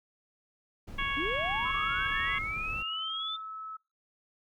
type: noise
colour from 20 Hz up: brown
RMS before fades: -42 dBFS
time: 0.87-2.83 s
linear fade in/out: 10 ms
type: harmonic tone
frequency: 554.4 Hz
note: C#5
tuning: in tune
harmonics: 2 / 3 / 4 / 5 / 6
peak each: -35 / -36 / -34 / -38 / -39 dBFS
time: 0.98-2.39 s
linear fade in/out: 10 ms
type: linear sweep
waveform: sine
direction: up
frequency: 252.7 to 3587 Hz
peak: -33 dBFS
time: 1.16-3.37 s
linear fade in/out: 20 ms
type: tone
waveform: sine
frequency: 1299 Hz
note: E6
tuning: 26 cents flat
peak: -38 dBFS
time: 1.65-3.77 s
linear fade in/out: 10 ms
effects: noise-tail reverb RT60 0.3 s tail -26 dB re dry